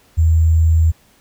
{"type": "tone with sample-and-hold", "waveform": "sine", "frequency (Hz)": 81, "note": "E2", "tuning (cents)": -30, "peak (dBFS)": -9, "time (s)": [0.17, 0.92], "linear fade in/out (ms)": 20, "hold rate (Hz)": 7350, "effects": ["pink hiss -53 dBFS RMS until 1.2 s"]}